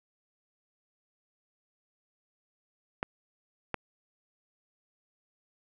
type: clicks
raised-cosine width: 0.5 ms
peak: -15 dBFS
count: 2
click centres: 3.029 / 3.743 s
effects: none